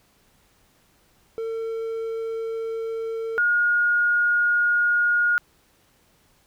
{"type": "tone pair in turn", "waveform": ["triangle", "sine"], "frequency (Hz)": [451.4, 1433.1], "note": ["A4", "F6"], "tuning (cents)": [44, 44], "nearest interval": "octave + minor sixth", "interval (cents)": 2000, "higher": "second", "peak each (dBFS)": [-24, -17], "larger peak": "second", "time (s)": [[1.38, 3.38], [3.38, 5.38]], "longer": "neither", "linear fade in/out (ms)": 0, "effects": ["pink hiss -61 dBFS RMS until 6.46 s"]}